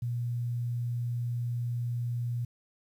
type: tone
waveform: sine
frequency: 120 Hz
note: B2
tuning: 49 cents flat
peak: -29 dBFS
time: 0.02-2.45 s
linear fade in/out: 5 ms
effects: 10-bit